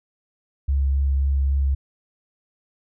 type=tone with vibrato; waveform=sine; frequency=68.7 Hz; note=C#2; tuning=15 cents flat; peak=-17 dBFS; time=0.68-1.75 s; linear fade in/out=10 ms; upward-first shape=triangle; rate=3.7 Hz; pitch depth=16 cents each way; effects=none